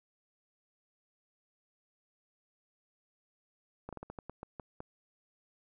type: slowing click train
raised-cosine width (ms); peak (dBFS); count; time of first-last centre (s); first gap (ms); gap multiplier
1; -28; 10; 3.89-4.804; 37; 1.24
effects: none